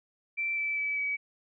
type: tone with pitch steps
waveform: sine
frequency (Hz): 2340 / 2318 / 2297 / 2276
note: D7 / D7 / D7 / C#7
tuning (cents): -7 / -23 / -39 / +45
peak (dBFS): -28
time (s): 0.37-1.17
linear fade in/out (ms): 20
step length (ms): 200
effects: none